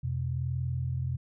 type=tone pair together; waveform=sine; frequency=87.4 / 128.5 Hz; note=F2 / C3; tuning=+2 / -31 cents; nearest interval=perfect fifth; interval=667 cents; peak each=-33 / -30 dBFS; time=0.03-1.17 s; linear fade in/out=10 ms; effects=none